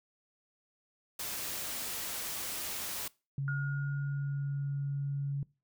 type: noise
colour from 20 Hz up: white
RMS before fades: -38 dBFS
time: 1.19-3.08 s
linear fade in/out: 5 ms
type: tone with pitch glide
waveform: sine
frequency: 138.59 to 140.36 Hz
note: C#3 to C#3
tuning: 0 to +22 cents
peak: -31 dBFS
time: 3.38-5.43 s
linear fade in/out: 2 ms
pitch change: +22 cents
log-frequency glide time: 3.53-3.94 s
type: tone with exponential decay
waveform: sine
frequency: 1431 Hz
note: F6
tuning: 42 cents sharp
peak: -34 dBFS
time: 3.48-5.32 s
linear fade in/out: 1 ms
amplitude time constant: 400 ms
effects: noise-tail reverb RT60 0.3 s tail -23 dB re dry